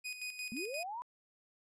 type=tone with tremolo; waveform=sawtooth; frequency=2489 Hz; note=D#7; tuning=in tune; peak=-35 dBFS; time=0.04-0.84 s; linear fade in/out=20 ms; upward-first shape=square; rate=5.7 Hz; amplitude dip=60%
type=linear sweep; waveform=sine; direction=up; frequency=207.7 to 1008 Hz; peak=-39 dBFS; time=0.52-1.02 s; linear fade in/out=0 ms
effects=low-pass 12000 Hz 12 dB/octave